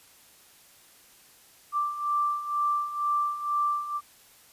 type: beating tone pair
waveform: sine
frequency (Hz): 1174.7 / 1176.8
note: D6 / D6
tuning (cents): 0 / +3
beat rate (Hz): 2.1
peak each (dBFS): -31 / -26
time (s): 1.72-4.01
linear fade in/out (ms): 50
effects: white hiss -56 dBFS RMS until 4.52 s + resampled to 32000 Hz